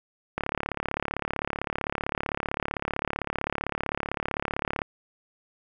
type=click train; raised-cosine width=0.5 ms; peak=-12 dBFS; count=159; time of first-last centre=0.38-4.818 s; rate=35.6 Hz; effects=none